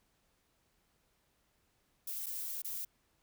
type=noise with dropouts; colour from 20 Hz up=violet; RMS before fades=-40 dBFS; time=2.07-2.85 s; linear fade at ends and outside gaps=5 ms; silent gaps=2.261-2.265 / 2.62-2.645 s; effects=pink hiss -75 dBFS RMS until 3.22 s